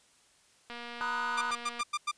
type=click train; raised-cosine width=0.3 ms; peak=-27 dBFS; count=265; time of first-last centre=0.7-1.809 s; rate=238 Hz
type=chord; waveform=triangle; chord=B major seventh; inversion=third; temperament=equal with one note detuned; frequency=932.3 / 995.8 / 1244.5 / 1480 Hz; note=A#5 / B5 / D#6 / F#6; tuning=0 / +14 / 0 / 0 cents; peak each=-36 / -37 / -34 / -33 dBFS; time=1.01-1.51 s; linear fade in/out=0 ms
type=tone bursts; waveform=sawtooth; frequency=1193 Hz; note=D6; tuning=27 cents sharp; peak=-25 dBFS; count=6; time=1.37-2.115 s; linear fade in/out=10 ms; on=45 ms; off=95 ms
effects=white hiss -64 dBFS RMS until 2.17 s + resampled to 22050 Hz